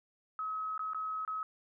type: tone with dropouts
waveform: sine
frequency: 1279 Hz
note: D#6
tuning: 47 cents sharp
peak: -34 dBFS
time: 0.39-1.43 s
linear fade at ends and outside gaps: 1 ms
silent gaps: 0.778-0.793 / 0.934-0.946 / 1.25-1.277 s
effects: none